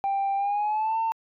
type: tone with pitch glide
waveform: sine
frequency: 789 to 901.1 Hz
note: G5 to A5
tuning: +11 to +41 cents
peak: -21 dBFS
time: 0.04-1.12 s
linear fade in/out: 0 ms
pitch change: +230 cents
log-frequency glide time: 0.36-0.99 s
effects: tanh soft clip ceiling -21 dBFS